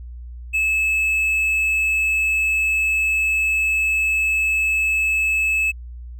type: tone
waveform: triangle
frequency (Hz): 2600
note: E7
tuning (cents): -24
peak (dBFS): -15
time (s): 0.53-5.72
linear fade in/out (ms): 20
effects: added 60 Hz sine -32 dBFS peak until 6.19 s